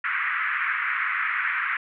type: band-pass noise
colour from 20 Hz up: white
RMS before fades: -26 dBFS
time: 0.04-1.77 s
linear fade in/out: 5 ms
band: 1200 to 2200 Hz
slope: 48 dB/octave
effects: none